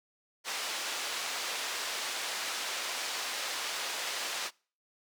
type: band-pass noise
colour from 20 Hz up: white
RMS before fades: -36 dBFS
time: 0.44-4.51 s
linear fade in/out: 50 ms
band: 500 to 5300 Hz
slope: 12 dB/octave
effects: noise-tail reverb RT60 0.4 s tail -25 dB re dry